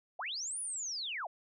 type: linear two-way sweep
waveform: sine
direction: up then down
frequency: 570 to 9990 to 582 Hz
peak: -36 dBFS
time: 0.19-1.27 s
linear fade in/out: 5 ms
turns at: 0.6 s
effects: none